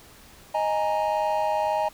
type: chord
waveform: triangle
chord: D# suspended fourth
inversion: none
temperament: equal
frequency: 622.3 / 830.6 / 932.3 Hz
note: D#5 / G#5 / A#5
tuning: 0 / 0 / 0 cents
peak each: -24 / -24 / -26 dBFS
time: 0.54-1.89 s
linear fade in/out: 10 ms
effects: pink hiss -50 dBFS RMS until 1.93 s